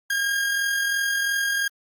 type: tone with amplitude modulation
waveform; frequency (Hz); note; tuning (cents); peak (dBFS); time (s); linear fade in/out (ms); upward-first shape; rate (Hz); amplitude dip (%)
40% pulse; 1621; G#6; -42; -19; 0.1-1.68; 5; sine; 42.9; 35
effects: Opus 24 kbps